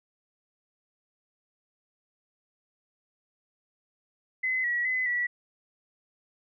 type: tone with pitch steps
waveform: sine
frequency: 2034 / 1925 / 2024 / 1945 Hz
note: C7 / B6 / B6 / B6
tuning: -50 / -45 / +42 / -27 cents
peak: -25 dBFS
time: 4.43-5.27 s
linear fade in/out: 10 ms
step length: 210 ms
effects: none